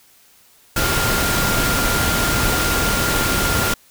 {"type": "tone in noise", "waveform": "sine", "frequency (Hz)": 1400, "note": "F6", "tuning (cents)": 4, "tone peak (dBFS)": -23, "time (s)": [0.76, 3.74], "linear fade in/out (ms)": 5, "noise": "pink", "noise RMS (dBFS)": -19, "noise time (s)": [0.76, 3.74], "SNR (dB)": -7, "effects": ["white hiss -52 dBFS RMS until 3.9 s"]}